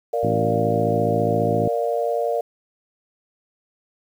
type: chord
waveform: sine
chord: Bb major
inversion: none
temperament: equal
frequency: 466.2 / 587.3 / 698.5 Hz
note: Bb4 / D5 / F5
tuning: 0 / 0 / 0 cents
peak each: -23 / -24 / -25 dBFS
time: 0.13-2.41 s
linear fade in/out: 5 ms
type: harmonic tone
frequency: 54.7 Hz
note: A1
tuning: 9 cents flat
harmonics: 2 / 3 / 4 / 5 / 6 / 7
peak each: -25 / -27 / -28 / -29 / -30 / -30 dBFS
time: 0.23-1.68 s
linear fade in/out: 5 ms
effects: 8-bit